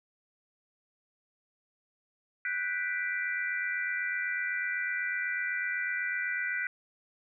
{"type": "chord", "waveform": "sine", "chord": "G major seventh", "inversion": "third", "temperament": "equal", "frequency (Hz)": [1480, 1568, 1975.5, 2349], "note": ["F#6", "G6", "B6", "D7"], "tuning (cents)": [0, 0, 0, 0], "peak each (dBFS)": [-34, -39, -33, -39], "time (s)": [2.45, 6.67], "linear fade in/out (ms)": 2, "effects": []}